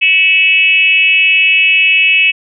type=tone with frequency modulation; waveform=sine; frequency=2600 Hz; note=E7; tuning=24 cents flat; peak=-6 dBFS; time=0.01-2.32 s; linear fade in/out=20 ms; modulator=341 Hz; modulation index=0.74; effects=none